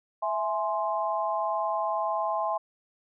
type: chord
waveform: sine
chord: E augmented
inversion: none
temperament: equal with one note detuned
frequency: 659.3 / 837.4 / 1046.5 Hz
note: E5 / G#5 / B#5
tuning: 0 / +14 / 0 cents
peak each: -30 dBFS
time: 0.22-2.58 s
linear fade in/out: 10 ms
effects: none